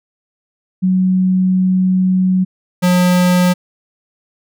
sine / square tone pair in turn, 185.7 / 179.69 Hz, F#3 / F3, +7 / +50 cents, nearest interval minor second, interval 57 cents, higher first, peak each -10 dBFS, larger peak neither, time 0.82-2.45 / 2.82-3.54 s, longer first, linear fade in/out 20 ms, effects none

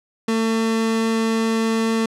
30% pulse tone, 224.7 Hz, A3, 37 cents sharp, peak -15 dBFS, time 0.28-2.06 s, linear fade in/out 5 ms, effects low-pass 9000 Hz 12 dB/octave

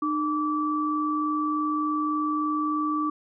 sine tone pair together, 303.9 / 1158 Hz, D#4 / D6, -41 / -25 cents, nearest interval octave + major seventh, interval 2316 cents, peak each -26 dBFS, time 0.02-3.1 s, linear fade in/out 5 ms, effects none

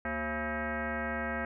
sine tone with frequency modulation, 680 Hz, F5, 46 cents flat, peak -31 dBFS, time 0.05-1.45 s, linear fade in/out 2 ms, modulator 304 Hz, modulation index 4.3, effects none

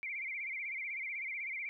sine tone with vibrato, 2217 Hz, C#7, in tune, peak -37 dBFS, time 0.03-1.69 s, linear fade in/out 0 ms, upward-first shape sine, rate 16 Hz, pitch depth 130 cents each way, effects none

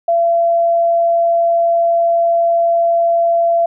sine tone, 678 Hz, E5, 49 cents sharp, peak -10 dBFS, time 0.08-3.66 s, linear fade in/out 5 ms, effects none

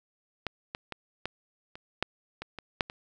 clicks, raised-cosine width 0.3 ms, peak -15 / -18 / -20 / -16 / -27 / -10 / -21 / -23 / -9 / -24 dBFS, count 10, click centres 0.467 / 0.749 / 0.923 / 1.256 / 1.755 / 2.026 / 2.42 / 2.587 / 2.808 / 2.899 s, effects none

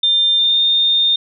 sine tone with pitch glide, 3600 to 3640 Hz, A7 to A#7, +39 to -42 cents, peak -11 dBFS, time 0.03-1.16 s, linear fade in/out 5 ms, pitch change +19 cents, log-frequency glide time 0.36-0.61 s, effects none

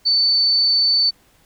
sine tone, 4517 Hz, C#8, 32 cents sharp, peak -13 dBFS, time 0.05-1.11 s, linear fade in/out 20 ms, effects pink hiss -56 dBFS RMS until 1.45 s

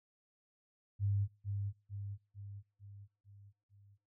sine tone with echo, 100.5 Hz, G2, 44 cents sharp, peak -30 dBFS, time 0.99-1.28 s, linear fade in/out 50 ms, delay 450 ms, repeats 6, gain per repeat -5 dB, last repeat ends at 3.98 s, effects noise-tail reverb RT60 0.3 s tail -20 dB re dry

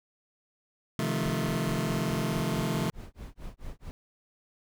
sawtooth chord, F dominant seventh, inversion second, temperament just, 130.96 / 157.15 / 174.61 / 218.3 Hz, C3 / Eb3 / F3 / A3, +2 / +18 / 0 / -13 cents, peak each -29 dBFS, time 0.99-2.9 s, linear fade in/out 0 ms
brown noise with tremolo, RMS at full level -39 dBFS, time 1.23-3.91 s, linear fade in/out 0 ms, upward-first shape sine, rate 4.6 Hz, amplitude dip 100%
effects none

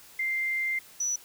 sine tone pair in turn, 2093 / 5920 Hz, C7 / F#8, 0 / 0 cents, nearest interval octave + tritone, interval 1800 cents, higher second, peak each -26 dBFS, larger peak neither, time 0.19-0.79 / 1-1.16 s, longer first, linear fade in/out 5 ms, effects white hiss -52 dBFS RMS until 1.24 s

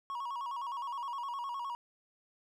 triangle tone with vibrato, 1026 Hz, C6, 34 cents flat, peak -34 dBFS, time 0.1-1.75 s, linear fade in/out 0 ms, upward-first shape square, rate 9.7 Hz, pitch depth 120 cents each way, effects none

